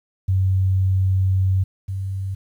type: tone pair in turn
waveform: sine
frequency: 94.7 / 96.3 Hz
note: F#2 / G2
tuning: +41 / -30 cents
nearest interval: unison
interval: 29 cents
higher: second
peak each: -15 / -23 dBFS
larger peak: first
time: 0.28-1.64 / 1.88-2.35 s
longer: first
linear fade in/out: 10 ms
effects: 9-bit